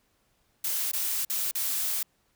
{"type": "noise with dropouts", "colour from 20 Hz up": "blue", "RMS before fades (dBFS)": -29, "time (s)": [0.64, 2.03], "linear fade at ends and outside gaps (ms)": 5, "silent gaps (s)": [[0.916, 0.932], [1.25, 1.298], [1.513, 1.551]], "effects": ["pink hiss -70 dBFS RMS until 2.35 s"]}